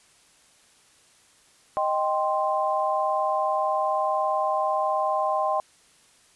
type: chord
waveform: sine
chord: C minor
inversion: first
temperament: equal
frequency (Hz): 622.3 / 784 / 1046.5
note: Eb5 / G5 / C6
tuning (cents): 0 / 0 / 0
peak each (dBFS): -26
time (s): 1.77-5.6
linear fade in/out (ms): 0
effects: white hiss -58 dBFS RMS until 6.35 s + resampled to 24000 Hz